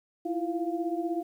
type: tone cluster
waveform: sine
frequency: 328.1 / 344.2 / 697 Hz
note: E4 / F4 / F5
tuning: -8 / -25 / -4 cents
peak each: -31 / -32 / -35 dBFS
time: 0.25-1.23 s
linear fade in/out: 10 ms
effects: 10-bit